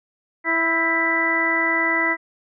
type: harmonic tone with a mistuned harmonic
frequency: 330 Hz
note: E4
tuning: 2 cents sharp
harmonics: 1 / 2 / 3 / 4 / 5 / 6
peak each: -27 / -29 / -27 / -28 / -30 / -19 dBFS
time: 0.44-2.17 s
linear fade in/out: 50 ms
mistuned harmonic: 5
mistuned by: -51 cents
effects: none